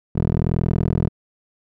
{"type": "tone with band-pass filter", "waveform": "15% pulse", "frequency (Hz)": 41.2, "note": "E1", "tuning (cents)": 0, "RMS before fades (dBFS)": -20, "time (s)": [0.15, 1.09], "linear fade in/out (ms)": 10, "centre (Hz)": 200, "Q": 0.96, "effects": []}